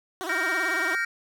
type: tone with vibrato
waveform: 15% pulse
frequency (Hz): 349.2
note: F4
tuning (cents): 0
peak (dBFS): -24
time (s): 0.21-0.95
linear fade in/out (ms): 0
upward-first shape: sine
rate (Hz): 18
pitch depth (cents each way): 170
type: chord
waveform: triangle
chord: G minor seventh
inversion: third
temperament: equal with one note detuned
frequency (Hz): 1396.9 / 1568 / 1864.7 / 2293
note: F6 / G6 / Bb6 / D7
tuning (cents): 0 / 0 / 0 / -42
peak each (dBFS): -28 / -29 / -26 / -31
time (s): 0.29-1.05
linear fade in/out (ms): 5
effects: none